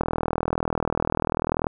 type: click train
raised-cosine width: 1 ms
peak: -8 dBFS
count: 68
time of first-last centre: 0.01-1.668 s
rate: 40.4 Hz
effects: none